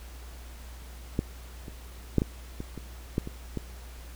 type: clicks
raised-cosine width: 3 ms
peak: -12 / -27 / -8 / -13 / -22 / -24 / -12 / -23 / -18 dBFS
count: 9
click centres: 1.191 / 1.682 / 2.183 / 2.219 / 2.604 / 2.777 / 3.181 / 3.274 / 3.573 s
effects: added 60 Hz sine -42 dBFS peak until 4.15 s + pink hiss -51 dBFS RMS until 4.15 s